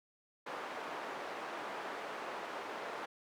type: band-pass noise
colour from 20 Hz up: white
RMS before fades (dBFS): -43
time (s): 0.46-3.06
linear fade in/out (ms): 10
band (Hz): 380 to 1200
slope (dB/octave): 12
effects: none